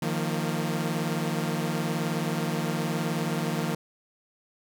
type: chord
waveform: sawtooth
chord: Eb suspended second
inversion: none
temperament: equal with one note detuned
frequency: 155.56 / 174.61 / 229.5 Hz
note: Eb3 / F3 / Bb3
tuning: 0 / 0 / -27 cents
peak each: -26 / -27 / -28 dBFS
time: 0.02-3.75 s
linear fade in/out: 5 ms
effects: none